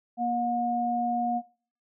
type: tone pair together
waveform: sine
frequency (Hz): 237.5 / 720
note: A#3 / F#5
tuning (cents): +33 / -47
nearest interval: octave + perfect fifth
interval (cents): 1920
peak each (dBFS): -30 / -26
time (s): 0.17-1.42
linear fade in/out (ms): 50
effects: noise-tail reverb RT60 0.5 s tail -23 dB re dry